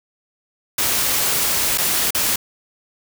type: noise with dropouts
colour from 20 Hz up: white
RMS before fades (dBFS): -19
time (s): 0.78-2.36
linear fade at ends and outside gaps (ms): 5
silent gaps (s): 1.776-1.782 / 2.107-2.147
effects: none